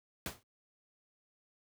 pink noise with exponential decay, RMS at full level -35 dBFS, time 0.26-0.43 s, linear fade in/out 1 ms, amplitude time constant 35 ms, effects high-pass 60 Hz 12 dB/octave

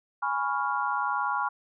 sine chord, C# dominant seventh, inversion second, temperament equal, 830.6 / 987.8 / 1108.7 / 1396.9 Hz, G#5 / B5 / C#6 / E#6, 0 / 0 / 0 / 0 cents, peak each -31 dBFS, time 0.22-1.49 s, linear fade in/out 10 ms, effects none

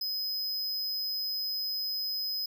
square tone, 5050 Hz, D#8, 25 cents sharp, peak -31 dBFS, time 0.01-2.46 s, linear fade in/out 5 ms, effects none

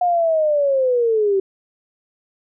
sine linear sweep, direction down, 721 to 380 Hz, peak -14 dBFS, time 0.01-1.4 s, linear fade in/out 5 ms, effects none

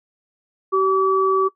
sine tone pair together, 383.2 / 1148.3 Hz, G4 / D6, -39 / -39 cents, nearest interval octave + perfect fifth, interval 1900 cents, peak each -17 dBFS, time 0.72-1.49 s, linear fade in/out 20 ms, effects noise-tail reverb RT60 0.1 s tail -19 dB re dry

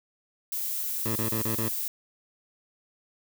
violet noise, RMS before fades -31 dBFS, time 0.52-1.88 s, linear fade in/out 2 ms
15% pulse tone bursts, 111.6 Hz, A2, 25 cents sharp, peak -22 dBFS, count 5, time 1.05-1.688 s, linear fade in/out 10 ms, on 110 ms, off 22 ms
effects none

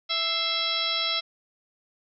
harmonic tone with a mistuned harmonic, 661 Hz, E5, 5 cents sharp, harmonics 1 / 2 / 3 / 4 / 5 / 6 / 7 / 8, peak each -38 / -34 / -34 / -37 / -29 / -29 / -38 / -32 dBFS, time 0.09-1.21 s, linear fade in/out 20 ms, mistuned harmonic 3, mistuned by +92 cents, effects none

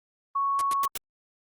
sine tone, 1108.7 Hz, C#6, in tune, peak -23 dBFS, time 0.35-0.88 s, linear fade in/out 10 ms
white noise bursts, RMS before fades -32 dBFS, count 4, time 0.59-0.975 s, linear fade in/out 0 ms, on 22 ms, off 99 ms
effects Opus 32 kbps

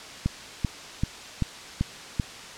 click train, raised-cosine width 5 ms, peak -11 dBFS, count 6, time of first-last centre 0.26-2.198 s, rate 2.58 Hz, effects white hiss -41 dBFS RMS until 2.57 s + low-pass 6000 Hz 12 dB/octave

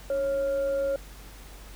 sine tone with frequency modulation, 550 Hz, C#5, 14 cents flat, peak -24 dBFS, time 0.1-0.96 s, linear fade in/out 2 ms, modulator 846 Hz, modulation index 0.21, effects added 48 Hz sine -44 dBFS peak until 1.75 s + pink hiss -49 dBFS RMS until 1.75 s

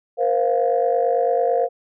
sine chord, Bb suspended second, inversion none, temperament equal with one note detuned, 474.3 / 523.3 / 698.5 Hz, Bb4 / C5 / F5, +30 / 0 / 0 cents, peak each -20 dBFS, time 0.17-1.69 s, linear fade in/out 50 ms, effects tanh soft clip ceiling -8 dBFS

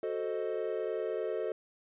triangle chord, F# diminished seventh, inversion none, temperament equal, 370 / 440 / 523.3 / 622.3 Hz, F#4 / A4 / C5 / Eb5, 0 / 0 / 0 / 0 cents, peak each -36 / -33 / -37 / -37 dBFS, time 0.03-1.52 s, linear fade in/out 2 ms, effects resampled to 8000 Hz

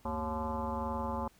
sine tone with frequency modulation, 549 Hz, C#5, 17 cents flat, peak -32 dBFS, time 0.05-1.28 s, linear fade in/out 5 ms, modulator 160 Hz, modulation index 3.4, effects pink hiss -64 dBFS RMS until 1.39 s

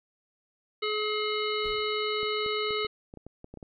harmonic tone, 425.1 Hz, G#4, 40 cents sharp, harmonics 1 / 3 / 5 / 7 / 9 / 10, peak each -30 / -34 / -35 / -36 / -38 / -40 dBFS, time 0.82-2.87 s, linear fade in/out 10 ms
brown noise with exponential decay, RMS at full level -40 dBFS, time 1.64-2.05 s, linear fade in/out 5 ms, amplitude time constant 89 ms
clicks, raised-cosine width 2 ms, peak -30 dBFS, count 11, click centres 2.231 / 2.462 / 2.707 / 2.848 / 3.139 / 3.173 / 3.266 / 3.444 / 3.54 / 3.573 / 3.628 s
effects none

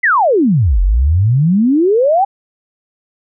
sine exponential two-way sweep, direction down then up, 2093 to 42.93 to 817 Hz, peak -8 dBFS, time 0.03-2.25 s, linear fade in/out 10 ms, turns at 0.81 s, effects none

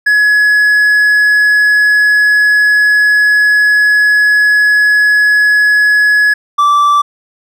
triangle tone pair in turn, 1689 / 1164.7 Hz, G#6 / D6, +29 / -15 cents, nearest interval tritone, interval 644 cents, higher first, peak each -4 dBFS, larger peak neither, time 0.06-6.34 / 6.58-7.02 s, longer first, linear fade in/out 10 ms, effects none

